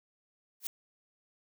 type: noise with exponential growth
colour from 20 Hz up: blue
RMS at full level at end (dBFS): -30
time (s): 0.6-0.67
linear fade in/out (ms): 2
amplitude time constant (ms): 15
effects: none